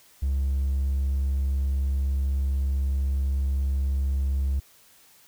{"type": "tone", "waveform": "triangle", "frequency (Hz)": 68, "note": "C#2", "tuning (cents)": -33, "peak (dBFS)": -19, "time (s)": [0.22, 4.6], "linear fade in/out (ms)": 10, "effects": ["tanh soft clip ceiling -17 dBFS", "white hiss -56 dBFS RMS until 5.27 s"]}